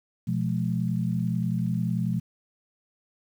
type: chord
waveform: sine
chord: F diminished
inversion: second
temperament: equal with one note detuned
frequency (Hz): 123.47 / 174.61 / 212.9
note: Cb3 / F3 / Ab3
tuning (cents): 0 / 0 / +43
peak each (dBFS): -28 / -27 / -30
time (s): 0.27-2.2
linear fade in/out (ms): 10
effects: 9-bit